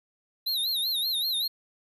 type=tone with vibrato; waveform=square; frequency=3936 Hz; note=B7; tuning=7 cents flat; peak=-26 dBFS; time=0.46-1.48 s; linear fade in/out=10 ms; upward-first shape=sine; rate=5.2 Hz; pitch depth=140 cents each way; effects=none